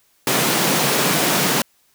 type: high-pass noise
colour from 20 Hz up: pink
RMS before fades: -18 dBFS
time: 0.27-1.62 s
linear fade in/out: 2 ms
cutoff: 140 Hz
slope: 48 dB/octave
effects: white hiss -60 dBFS RMS until 1.94 s